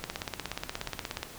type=click train; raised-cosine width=0.2 ms; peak=-15 dBFS; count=21; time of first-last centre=0.04-1.23 s; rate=16.8 Hz; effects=pink hiss -46 dBFS RMS until 1.38 s